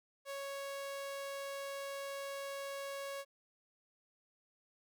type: tone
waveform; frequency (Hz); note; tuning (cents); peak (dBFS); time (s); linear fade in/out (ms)
sawtooth; 554.4; C#5; 0; -37; 0.25-3.25; 50
effects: none

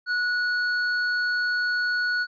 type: tone with hard clipping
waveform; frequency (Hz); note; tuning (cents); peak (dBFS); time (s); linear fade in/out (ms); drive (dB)
sine; 1466; F#6; -16; -24; 0.06-2.27; 50; 14
effects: resampled to 11025 Hz

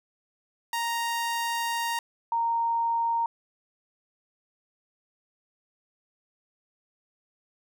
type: tone pair in turn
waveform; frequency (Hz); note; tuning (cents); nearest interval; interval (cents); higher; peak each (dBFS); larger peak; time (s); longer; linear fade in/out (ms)
sawtooth / sine; 932.3 / 926.4; A#5 / A#5; 0 / -11; unison; 11; first; -23; neither; 0.73-1.99 / 2.32-3.26; first; 2
effects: none

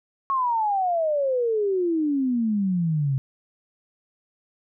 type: exponential sweep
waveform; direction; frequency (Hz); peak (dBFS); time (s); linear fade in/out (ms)
sine; down; 1104 to 130.81; -20; 0.3-3.18; 0
effects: none

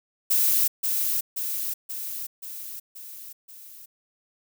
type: noise with echo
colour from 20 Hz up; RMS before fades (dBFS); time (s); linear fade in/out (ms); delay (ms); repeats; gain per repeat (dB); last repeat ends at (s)
violet; -21; 0.3-0.68; 10; 530; 6; -4; 3.86
effects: none

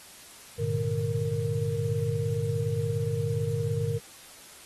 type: tone cluster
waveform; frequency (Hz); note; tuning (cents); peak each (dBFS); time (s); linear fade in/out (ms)
sine; 102.5 / 119.7 / 149.4 / 464.3; G#2 / A#2 / D3 / A#4; -22 / +46 / +30 / -7; -31; 0.58-3.99; 20
effects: white hiss -49 dBFS RMS until 4.65 s + AAC 32 kbps

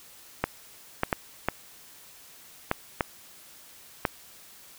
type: clicks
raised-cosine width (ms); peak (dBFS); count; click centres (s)
0.5; -8; 7; 0.44 / 1.034 / 1.128 / 1.486 / 2.714 / 3.008 / 4.052
effects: white hiss -51 dBFS RMS until 4.78 s

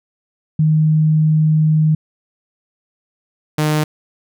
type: tone pair in turn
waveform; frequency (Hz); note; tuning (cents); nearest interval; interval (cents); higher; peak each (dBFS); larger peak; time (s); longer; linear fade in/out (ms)
sine / sawtooth; 155.56 / 152.62; D#3 / D#3; 0 / -33; unison; 33; first; -10; neither; 0.59-1.95 / 3.58-3.84; first; 5
effects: none

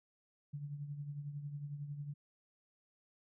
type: tone with tremolo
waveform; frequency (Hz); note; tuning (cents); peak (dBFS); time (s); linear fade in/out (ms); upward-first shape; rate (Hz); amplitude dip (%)
sine; 144.7; D3; -25; -38; 0.53-2.14; 10; triangle; 11; 65
effects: none

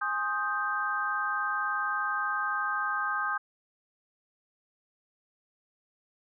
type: chord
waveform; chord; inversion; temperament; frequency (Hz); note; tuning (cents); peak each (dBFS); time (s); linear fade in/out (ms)
sine; Ab major seventh; none; equal with one note detuned; 830.6 / 1064.8 / 1244.5 / 1568; Ab5 / C6 / Eb6 / G6; 0 / +30 / 0 / 0; -37 / -37 / -31 / -31; 0.01-3.38; 10
effects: none

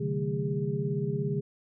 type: tone cluster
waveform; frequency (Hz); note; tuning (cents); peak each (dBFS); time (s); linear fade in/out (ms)
sine; 132.9 / 150.3 / 185.6 / 218.3 / 406.5; C3 / D3 / F#3 / A3 / G#4; +27 / +40 / +6 / -13 / -37; -33 / -31 / -37 / -37 / -33; 0-1.41; 10
effects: none

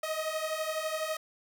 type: beating tone pair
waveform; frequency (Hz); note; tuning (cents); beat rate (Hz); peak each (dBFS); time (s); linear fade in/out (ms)
sawtooth; 622 / 634; D#5 / D#5; -1 / +32; 12; -31 / -30; 0.03-1.17; 5
effects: none

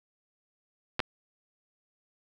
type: clicks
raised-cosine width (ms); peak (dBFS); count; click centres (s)
0.3; -11; 2; 0.994 / 1.002
effects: none

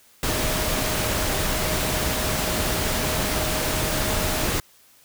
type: tone in noise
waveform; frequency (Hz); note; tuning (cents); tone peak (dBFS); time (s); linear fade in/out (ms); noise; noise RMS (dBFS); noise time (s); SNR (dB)
sine; 622.3; D#5; 0; -33; 0.29-4.47; 2; pink; -24; 0.23-4.6; -12
effects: white hiss -55 dBFS RMS until 5.04 s

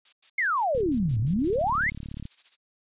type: noise bursts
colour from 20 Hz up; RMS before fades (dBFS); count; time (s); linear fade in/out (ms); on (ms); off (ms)
violet; -40; 9; 0.05-1.51; 5; 76; 97
type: exponential two-way sweep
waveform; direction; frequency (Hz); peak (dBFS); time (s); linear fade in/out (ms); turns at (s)
sine; down then up; 2207 to 100.9 to 2207; -22; 0.38-1.9; 5; 1.19
type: click train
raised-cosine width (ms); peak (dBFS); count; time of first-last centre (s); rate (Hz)
5; -25; 55; 0.75-2.254; 35.9
type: noise with tremolo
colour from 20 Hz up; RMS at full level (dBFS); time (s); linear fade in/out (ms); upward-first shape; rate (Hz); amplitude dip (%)
violet; -38; 1.38-2.57; 50; sine; 14; 80
effects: resampled to 8000 Hz

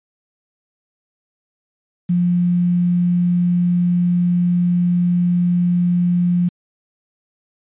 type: tone with quantisation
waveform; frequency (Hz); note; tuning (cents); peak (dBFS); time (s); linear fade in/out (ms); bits
sine; 176.2; F3; +16; -13; 2.09-6.49; 10; 7
effects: resampled to 8000 Hz

